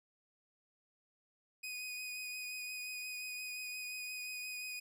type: tone with vibrato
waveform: sawtooth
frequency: 2489 Hz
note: D#7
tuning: in tune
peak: -38 dBFS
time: 1.63-4.8 s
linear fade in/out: 10 ms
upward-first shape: sine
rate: 5.7 Hz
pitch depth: 14 cents each way
effects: none